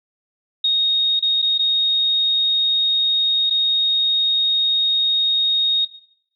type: tone with dropouts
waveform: sine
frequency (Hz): 3729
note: A#7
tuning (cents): 0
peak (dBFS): -14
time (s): 0.64-5.85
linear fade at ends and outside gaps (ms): 5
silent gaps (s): 1.194-1.224 / 1.418-1.425 / 1.579-1.592 / 3.498-3.507
effects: noise-tail reverb RT60 0.7 s tail -17 dB re dry